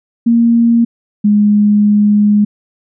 sine tone pair in turn, 233.1 / 207.7 Hz, A#3 / G#3, 0 / 0 cents, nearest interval major second, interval 200 cents, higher first, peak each -6 dBFS, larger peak neither, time 0.26-0.85 / 1.24-2.45 s, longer second, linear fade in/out 10 ms, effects none

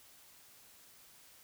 silence, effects white hiss -60 dBFS RMS until 1.43 s

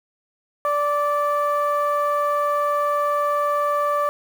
sawtooth tone with low-pass filter, 584 Hz, D5, 10 cents flat, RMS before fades -21 dBFS, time 0.65-4.09 s, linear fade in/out 0 ms, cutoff 1200 Hz, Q 3.1, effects 7-bit

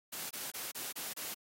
white noise bursts, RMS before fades -41 dBFS, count 6, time 0.12-1.345 s, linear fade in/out 10 ms, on 180 ms, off 29 ms, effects high-pass 150 Hz 12 dB/octave + AAC 48 kbps

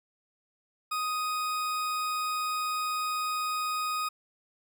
40% pulse tone, 1248 Hz, D#6, 5 cents sharp, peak -28 dBFS, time 0.91-4.09 s, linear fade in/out 10 ms, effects none

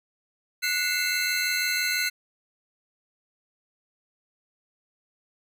square tone cluster, 1471 / 2062 / 2148 / 2661 / 4100 Hz, F#6 / C7 / C7 / E7 / C8, -11 / -26 / +45 / +16 / -36 cents, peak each -31 / -31 / -31 / -34 / -30 dBFS, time 0.62-2.1 s, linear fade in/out 20 ms, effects none

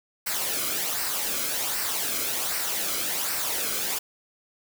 white noise with flanger, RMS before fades -28 dBFS, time 0.26-3.99 s, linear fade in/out 10 ms, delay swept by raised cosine 0.29 to 1.12 ms, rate 1.3 Hz, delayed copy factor -0.55, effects none

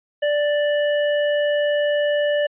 square tone, 587.3 Hz, D5, in tune, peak -18 dBFS, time 0.22-2.47 s, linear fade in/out 10 ms, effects resampled to 8000 Hz

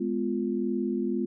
sine chord, F diminished, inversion first, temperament just, 209.5 / 251.4 / 349.2 Hz, Ab3 / Cb4 / F4, +15 / +31 / 0 cents, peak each -30 dBFS, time 0-1.26 s, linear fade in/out 10 ms, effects none

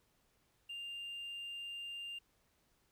triangle tone, 2797 Hz, F7, 2 cents sharp, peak -40 dBFS, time 0.69-2.19 s, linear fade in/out 10 ms, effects tanh soft clip ceiling -37 dBFS + pink hiss -75 dBFS RMS until 2.91 s

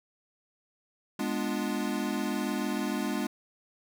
square chord, G# diminished seventh, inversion none, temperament equal, 207.7 / 246.9 / 293.7 / 349.2 Hz, G#3 / B3 / D4 / F4, 0 / 0 / 0 / 0 cents, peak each -34 / -35 / -35 / -38 dBFS, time 1.19-3.27 s, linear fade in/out 5 ms, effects none

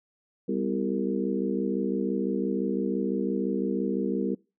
harmonic tone with a mistuned harmonic, 65.9 Hz, C2, 13 cents sharp, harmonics 3 / 4 / 5 / 6 / 7, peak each -30 / -31 / -32 / -33 / -33 dBFS, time 0.48-4.35 s, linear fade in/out 10 ms, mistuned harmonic 4, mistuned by -79 cents, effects noise-tail reverb RT60 0.3 s tail -24 dB re dry

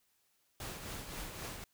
pink noise with tremolo, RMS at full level -42 dBFS, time 0.6-1.64 s, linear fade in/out 2 ms, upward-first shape triangle, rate 3.8 Hz, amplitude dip 50%, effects white hiss -75 dBFS RMS until 1.73 s

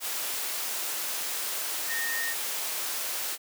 sine tone in noise, 1844 Hz, A#6, 19 cents flat, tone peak -30 dBFS, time 1.87-2.35 s, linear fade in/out 50 ms, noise white, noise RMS -32 dBFS, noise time 0-3.38 s, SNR -1 dB, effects high-pass 400 Hz 12 dB/octave

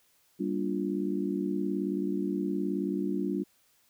sine chord, G minor seventh, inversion none, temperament just, 196 / 235.2 / 294 / 352.8 Hz, G3 / Bb3 / D4 / F4, 0 / +16 / +2 / +18 cents, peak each -32 / -38 / -32 / -34 dBFS, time 0.39-3.44 s, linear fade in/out 20 ms, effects white hiss -67 dBFS RMS until 3.89 s

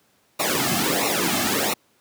pink noise with flanger, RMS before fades -22 dBFS, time 0.39-1.74 s, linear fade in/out 10 ms, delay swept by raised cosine 0.62 to 2.12 ms, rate 1.5 Hz, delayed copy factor -0.9, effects pink hiss -62 dBFS RMS until 2 s + high-pass 150 Hz 12 dB/octave

